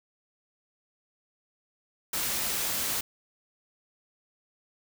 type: noise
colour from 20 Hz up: white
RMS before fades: -30 dBFS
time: 2.13-3.01 s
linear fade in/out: 5 ms
effects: none

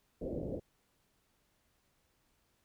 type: low-pass noise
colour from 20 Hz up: white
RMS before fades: -39 dBFS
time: 0.21-0.6 s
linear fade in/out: 10 ms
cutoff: 570 Hz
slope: 48 dB/octave
effects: pink hiss -75 dBFS RMS until 2.64 s

